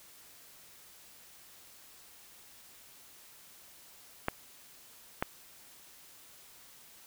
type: clicks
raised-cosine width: 0.5 ms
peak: -14 dBFS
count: 2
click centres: 4.284 / 5.225 s
effects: white hiss -56 dBFS RMS until 7.06 s